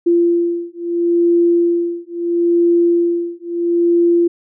sine beating tone pair, 343 / 343.75 Hz, F4 / F4, -31 / -27 cents, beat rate 0.75 Hz, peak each -15 dBFS, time 0.06-4.28 s, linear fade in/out 10 ms, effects none

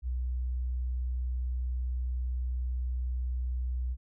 sine tone, 62.2 Hz, B1, 13 cents sharp, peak -29 dBFS, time 0.02-3.97 s, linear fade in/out 50 ms, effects none

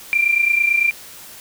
sine tone pair together, 2349 / 2378 Hz, D7 / D7, 0 / +21 cents, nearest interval unison, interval 21 cents, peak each -19 / -15 dBFS, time 0.13-0.91 s, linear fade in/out 0 ms, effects white hiss -39 dBFS RMS until 1.4 s

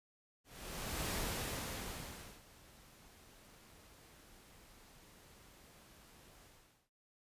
pink noise with ADSR envelope, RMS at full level -38 dBFS, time 0.44-6.9 s, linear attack 670 ms, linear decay 1300 ms, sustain -23 dB, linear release 460 ms, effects resampled to 32000 Hz

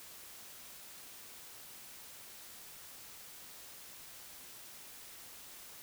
silence, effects white hiss -52 dBFS RMS until 5.82 s

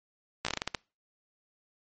slowing click train, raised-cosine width 0.2 ms, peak -12 dBFS, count 9, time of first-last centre 0.45-0.748 s, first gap 15 ms, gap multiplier 1.25, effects noise-tail reverb RT60 0.3 s tail -25 dB re dry + MP3 32 kbps

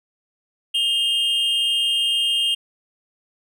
triangle tone pair together, 2834 / 3181 Hz, F7 / G7, +25 / +25 cents, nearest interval major second, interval 200 cents, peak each -19 dBFS, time 0.74-2.55 s, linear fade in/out 10 ms, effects none

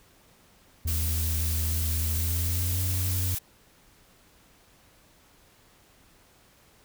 triangle tone with pitch glide, 80.3 to 91.18 Hz, E2 to F#2, -45 to -25 cents, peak -24 dBFS, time 0.85-3.35 s, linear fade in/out 5 ms, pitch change +220 cents, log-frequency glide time 2.1-2.87 s
blue noise, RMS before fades -32 dBFS, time 0.87-3.39 s, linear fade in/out 10 ms
effects pink hiss -59 dBFS RMS until 6.84 s

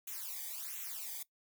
blue noise with flanger, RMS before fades -43 dBFS, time 0.07-1.23 s, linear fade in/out 5 ms, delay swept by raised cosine 0.2 to 0.74 ms, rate 1.4 Hz, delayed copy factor -1, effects noise-tail reverb RT60 0.1 s tail -19 dB re dry

